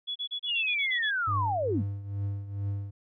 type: tone bursts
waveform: sine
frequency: 3390 Hz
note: G#7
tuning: 35 cents sharp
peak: -30 dBFS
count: 9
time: 0.07-1.109 s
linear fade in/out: 20 ms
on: 87 ms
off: 32 ms
type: linear sweep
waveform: sine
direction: down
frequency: 2960 to 140.5 Hz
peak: -26 dBFS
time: 0.46-1.84 s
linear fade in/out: 50 ms
type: tone with tremolo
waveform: triangle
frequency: 100 Hz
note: G2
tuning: 35 cents sharp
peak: -25 dBFS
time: 1.27-2.91 s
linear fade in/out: 10 ms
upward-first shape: triangle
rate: 2.3 Hz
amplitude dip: 75%
effects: none